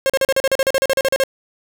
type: tone bursts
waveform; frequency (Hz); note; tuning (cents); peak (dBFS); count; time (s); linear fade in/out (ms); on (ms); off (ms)
45% pulse; 537; C5; +45; -13; 16; 0.06-1.237; 0; 37; 39
effects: none